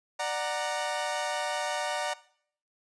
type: chord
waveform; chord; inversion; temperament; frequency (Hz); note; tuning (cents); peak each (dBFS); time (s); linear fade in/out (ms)
sawtooth; D augmented; none; equal with one note detuned; 593.1 / 740 / 932.3; D5 / F#5 / A#5; +17 / 0 / 0; -30; 0.19-2.14; 10
effects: noise-tail reverb RT60 0.6 s tail -19 dB re dry + resampled to 22050 Hz